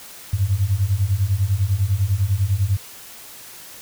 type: beating tone pair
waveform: sine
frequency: 92.5 / 102.5 Hz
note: F#2 / G#2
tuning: 0 / -22 cents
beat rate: 10 Hz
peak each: -20 / -19 dBFS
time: 0.33-2.77 s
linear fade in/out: 5 ms
effects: white hiss -40 dBFS RMS until 3.81 s